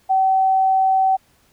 sine tone, 764 Hz, G5, 45 cents flat, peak -13 dBFS, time 0.09-1.17 s, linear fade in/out 20 ms, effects pink hiss -58 dBFS RMS until 1.52 s

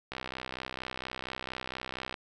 click train, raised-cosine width 0.3 ms, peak -20 dBFS, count 131, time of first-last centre 0.12-2.142 s, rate 64.3 Hz, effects none

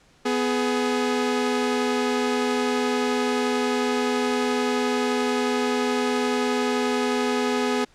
sawtooth tone pair together, 249.7 / 420 Hz, B3 / G#4, +19 / +19 cents, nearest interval major sixth, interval 900 cents, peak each -20 dBFS, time 0.25-7.85 s, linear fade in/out 10 ms, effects pink hiss -57 dBFS RMS until 7.94 s + low-pass 7000 Hz 12 dB/octave

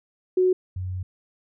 sine tone pair in turn, 368.6 / 92.15 Hz, F#4 / F#2, -7 / -7 cents, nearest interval 2 octaves, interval 2400 cents, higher first, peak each -16 / -27 dBFS, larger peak first, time 0.37-0.53 / 0.76-1.03 s, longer second, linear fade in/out 5 ms, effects none

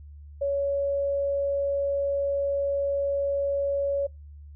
sine tone, 560 Hz, C#5, 18 cents sharp, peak -23 dBFS, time 0.41-4.07 s, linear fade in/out 10 ms, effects noise-tail reverb RT60 0.2 s tail -24 dB re dry + added 73 Hz sine -42 dBFS peak until 4.55 s

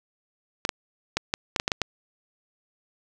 clicks, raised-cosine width 0.2 ms, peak -6 dBFS, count 9, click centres 0.651 / 0.692 / 1.17 / 1.339 / 1.562 / 1.599 / 1.679 / 1.718 / 1.817 s, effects none

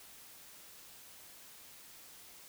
silence, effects white hiss -55 dBFS RMS until 2.48 s

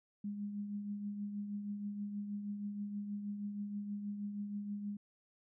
sine tone with tremolo, 204.7 Hz, G#3, 25 cents flat, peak -36 dBFS, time 0.24-4.97 s, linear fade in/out 5 ms, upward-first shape triangle, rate 6.3 Hz, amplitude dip 50%, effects none

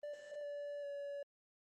triangle tone with pitch steps, 587.3 / 577.9 / 568.6 Hz, D5 / D5 / C#5, 0 / -28 / +44 cents, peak -40 dBFS, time 0.03-1.23 s, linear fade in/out 5 ms, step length 400 ms, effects Opus 32 kbps

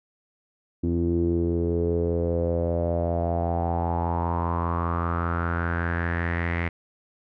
sawtooth tone with low-pass filter sweep, 85.1 Hz, F2, 44 cents flat, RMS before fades -25 dBFS, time 0.83-6.69 s, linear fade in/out 10 ms, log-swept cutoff 300 to 2100 Hz, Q 6.3, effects none

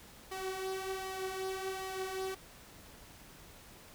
sawtooth tone with flanger, 380 Hz, F#4, 46 cents sharp, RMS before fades -39 dBFS, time 0.31-2.35 s, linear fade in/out 10 ms, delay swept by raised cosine 0.97 to 5.07 ms, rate 1.3 Hz, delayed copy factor +0.55, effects pink hiss -55 dBFS RMS until 3.94 s

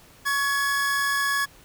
45% pulse tone pair together, 1113.7 / 1689 Hz, C#6 / G#6, +8 / +29 cents, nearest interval perfect fifth, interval 721 cents, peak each -27 / -23 dBFS, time 0.25-1.46 s, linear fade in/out 20 ms, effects pink hiss -52 dBFS RMS until 1.64 s

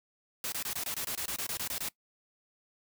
white noise bursts, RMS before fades -35 dBFS, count 14, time 0.44-1.887 s, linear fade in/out 2 ms, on 82 ms, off 23 ms, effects noise-tail reverb RT60 0.1 s tail -21 dB re dry

